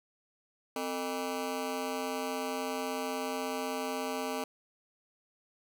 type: ring-modulated tone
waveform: 20% pulse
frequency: 354.7 Hz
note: F4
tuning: 27 cents sharp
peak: -25 dBFS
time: 0.76-4.44 s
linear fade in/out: 2 ms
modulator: 94.6 Hz
effects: none